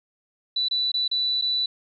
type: tone with dropouts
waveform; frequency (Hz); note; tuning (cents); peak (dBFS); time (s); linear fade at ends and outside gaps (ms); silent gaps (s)
sine; 3968; B7; +7; -21; 0.56-1.66; 5; 0.685-0.71 / 0.918-0.94 / 1.079-1.113 / 1.414-1.421
effects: none